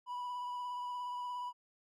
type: tone with vibrato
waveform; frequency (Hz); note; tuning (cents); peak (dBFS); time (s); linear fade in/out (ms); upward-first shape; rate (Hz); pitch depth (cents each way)
triangle; 984; B5; -7; -36; 0.06-1.53; 50; sine; 17; 18
effects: none